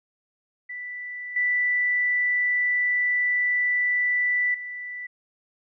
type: tone with level steps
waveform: sine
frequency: 1975.5 Hz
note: B6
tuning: in tune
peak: -32 / -20 / -32 dBFS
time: 0.69-5.07 s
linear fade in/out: 10 ms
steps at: 1.36 / 4.54 s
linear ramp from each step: 5 ms
effects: none